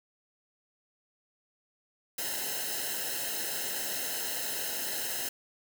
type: noise with comb filter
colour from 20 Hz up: white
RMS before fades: -34 dBFS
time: 2.18-5.29 s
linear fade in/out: 5 ms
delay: 0.86 ms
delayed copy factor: -0.9
effects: none